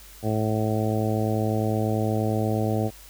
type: harmonic tone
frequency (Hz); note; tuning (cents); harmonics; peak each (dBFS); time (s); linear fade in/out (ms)
108.5; A2; -24; 1 / 2 / 3 / 4 / 5 / 6 / 7; -25 / -28 / -30 / -31 / -32 / -33 / -33; 0.22-2.91; 50
effects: added 50 Hz sine -48 dBFS peak until 3.09 s + white hiss -48 dBFS RMS until 3.09 s